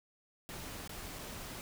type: noise with dropouts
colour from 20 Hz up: pink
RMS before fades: -45 dBFS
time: 0.49-1.61 s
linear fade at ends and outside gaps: 0 ms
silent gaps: 0.876-0.894 / 1.187-1.191 s
effects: none